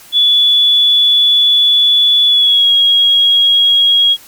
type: tone with pitch glide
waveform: sine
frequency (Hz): 3433 to 3297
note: A7 to G#7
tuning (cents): -43 to -13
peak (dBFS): -6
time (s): 0.12-4.17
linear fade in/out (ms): 50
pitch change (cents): -70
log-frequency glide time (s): 2.27-2.69
effects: white hiss -39 dBFS RMS until 4.27 s + MP3 96 kbps